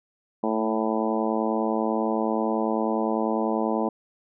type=harmonic tone with a mistuned harmonic; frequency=110.2 Hz; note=A2; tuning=3 cents sharp; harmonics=2 / 3 / 4 / 5 / 6 / 7 / 8 / 9; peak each=-27 / -29 / -30 / -31 / -32 / -32 / -33 / -34 dBFS; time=0.43-3.89 s; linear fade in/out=5 ms; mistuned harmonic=2; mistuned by=+17 cents; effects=none

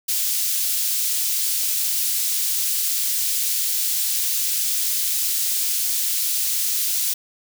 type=high-pass noise; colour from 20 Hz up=white; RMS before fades=-22 dBFS; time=0.08-7.14 s; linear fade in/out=10 ms; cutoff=3900 Hz; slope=12 dB/octave; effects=none

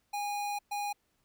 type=tone bursts at uneven times; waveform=square; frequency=820 Hz; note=G#5; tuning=22 cents flat; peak=-33 dBFS; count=2; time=0.13-0.59 / 0.71-0.93 s; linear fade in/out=10 ms; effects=pink hiss -75 dBFS RMS until 1.24 s

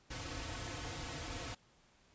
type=noise with comb filter; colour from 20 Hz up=pink; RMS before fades=-43 dBFS; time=0.1-1.55 s; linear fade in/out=10 ms; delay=5 ms; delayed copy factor=-0.95; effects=pink hiss -68 dBFS RMS until 2.14 s + resampled to 16000 Hz

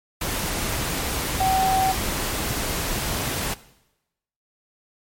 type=tone in noise; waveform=sine; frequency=762 Hz; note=G5; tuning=49 cents flat; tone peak=-18 dBFS; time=1.4-1.92 s; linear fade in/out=5 ms; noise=pink; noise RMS=-26 dBFS; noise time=0.21-3.54 s; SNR=+5 dB; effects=noise-tail reverb RT60 0.9 s tail -18 dB re dry + MP3 64 kbps

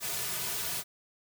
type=noise with comb filter; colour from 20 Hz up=white; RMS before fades=-34 dBFS; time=0-0.84 s; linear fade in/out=50 ms; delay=3.7 ms; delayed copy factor=-1; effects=none

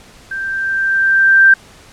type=tone with level ramp; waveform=sine; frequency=1572 Hz; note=G6; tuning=4 cents sharp; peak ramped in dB=-20 to -3 dBFS; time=0.31-1.54 s; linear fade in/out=5 ms; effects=pink hiss -42 dBFS RMS until 1.92 s + low-pass 9000 Hz 12 dB/octave

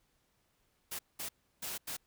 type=noise bursts at uneven times; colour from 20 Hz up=white; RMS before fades=-40 dBFS; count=4; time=0.91-0.99 / 1.19-1.29 / 1.62-1.78 / 1.87-1.97 s; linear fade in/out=10 ms; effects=pink hiss -75 dBFS RMS until 2.06 s

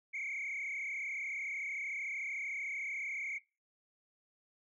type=tone with frequency modulation; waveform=sine; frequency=2217 Hz; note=C#7; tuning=in tune; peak=-35 dBFS; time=0.13-3.39 s; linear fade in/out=20 ms; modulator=33.5 Hz; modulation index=3; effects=noise-tail reverb RT60 0.3 s tail -23 dB re dry + tanh soft clip ceiling -34 dBFS

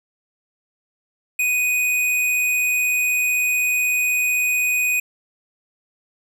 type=tone; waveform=square; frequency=2489 Hz; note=D#7; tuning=in tune; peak=-18 dBFS; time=1.39-5 s; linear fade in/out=5 ms; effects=none

